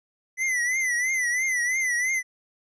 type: tone with vibrato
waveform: square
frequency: 2006 Hz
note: B6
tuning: 26 cents sharp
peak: -23 dBFS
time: 0.37-2.23 s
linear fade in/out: 50 ms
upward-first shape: triangle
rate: 3 Hz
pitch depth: 110 cents each way
effects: resampled to 22050 Hz